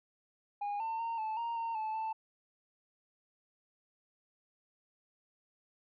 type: tone with pitch steps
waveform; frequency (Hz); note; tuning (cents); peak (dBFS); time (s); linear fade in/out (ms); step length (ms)
sine; 818 / 899 / 919 / 873 / 931 / 917 / 871 / 883; G#5 / A5 / A#5 / A5 / A#5 / A#5 / A5 / A5; -26 / +37 / -25 / -14 / -2 / -29 / -18 / +6; -31; 0.61-2.13; 10; 190
effects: tanh soft clip ceiling -33 dBFS